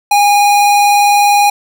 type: tone with vibrato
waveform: square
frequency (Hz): 818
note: G#5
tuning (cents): -26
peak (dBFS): -7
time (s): 0.11-1.5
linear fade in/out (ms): 5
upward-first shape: sine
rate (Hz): 20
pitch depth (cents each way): 18
effects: none